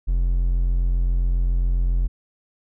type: tone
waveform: triangle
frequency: 43.69 Hz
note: F1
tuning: 1 cent sharp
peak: -15 dBFS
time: 0.07-2.08 s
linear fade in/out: 20 ms
effects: none